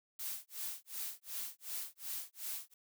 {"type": "noise with tremolo", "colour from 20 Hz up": "blue", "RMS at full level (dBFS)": -40, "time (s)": [0.19, 2.74], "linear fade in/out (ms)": 5, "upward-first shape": "sine", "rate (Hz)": 2.7, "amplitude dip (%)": 100, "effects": []}